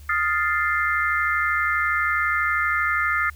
sine chord, F dominant seventh, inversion third, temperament equal, 1244.5 / 1396.9 / 1760 / 2093 Hz, Eb6 / F6 / A6 / C7, 0 / 0 / 0 / 0 cents, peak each -25 dBFS, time 0.09-3.3 s, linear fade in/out 5 ms, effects added 73 Hz sine -40 dBFS peak until 3.35 s + white hiss -54 dBFS RMS until 3.35 s

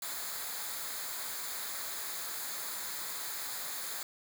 white noise with comb filter, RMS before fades -39 dBFS, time 0.02-4.03 s, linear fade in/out 2 ms, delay 0.35 ms, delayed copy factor -0.65, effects none

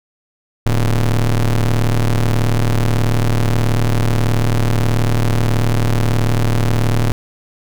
45% pulse ring-modulated tone, 65.41 Hz, C2, in tune, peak -9 dBFS, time 0.66-7.12 s, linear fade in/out 0 ms, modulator 46.2 Hz, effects none

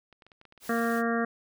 clicks, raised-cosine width 0.3 ms, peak -37 dBFS, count 10, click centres 0.127 / 0.222 / 0.266 / 0.318 / 0.414 / 0.453 / 0.524 / 0.577 / 0.71 / 0.771 s
white noise, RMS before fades -46 dBFS, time 0.6-1.03 s, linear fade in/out 50 ms
harmonic tone, 231.8 Hz, A#3, 10 cents flat, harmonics 1 / 2 / 3 / 5 / 6 / 7 / 8, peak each -28 / -31 / -33 / -35 / -36 / -36 / -37 dBFS, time 0.69-1.25 s, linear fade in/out 5 ms
effects none

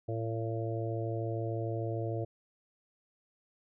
harmonic tone, 113.2 Hz, A2, 50 cents sharp, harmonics 1 / 3 / 4 / 5 / 6, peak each -34 / -39 / -40 / -41 / -42 dBFS, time 0.08-2.25 s, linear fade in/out 10 ms, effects none

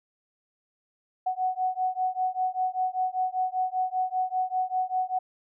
sine beating tone pair, 740 / 745.1 Hz, F#5 / F#5, 0 / +12 cents, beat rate 5.1 Hz, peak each -28 dBFS, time 1.26-5.19 s, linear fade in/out 10 ms, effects none

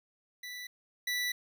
25% pulse tone pair in turn, 1975.5 / 1968.3 Hz, B6 / B6, 0 / -6 cents, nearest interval unison, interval 6 cents, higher first, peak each -37 / -27 dBFS, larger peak second, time 0.43-0.67 / 1.07-1.32 s, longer second, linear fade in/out 5 ms, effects none

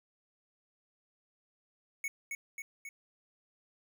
square tone with echo, 2217 Hz, C#7, in tune, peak -34 dBFS, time 2.04-2.08 s, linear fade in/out 2 ms, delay 270 ms, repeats 3, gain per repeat -3 dB, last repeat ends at 2.89 s, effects none

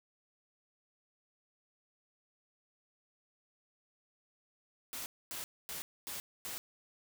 white noise bursts, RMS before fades -42 dBFS, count 5, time 4.93-6.58 s, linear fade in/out 0 ms, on 130 ms, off 250 ms, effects none

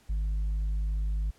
sine tone with tanh clipping, 51.5 Hz, G#1, 14 cents flat, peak -27 dBFS, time 0.09-1.31 s, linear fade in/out 10 ms, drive 3 dB, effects pink hiss -62 dBFS RMS until 1.38 s + low-pass 12000 Hz 12 dB/octave

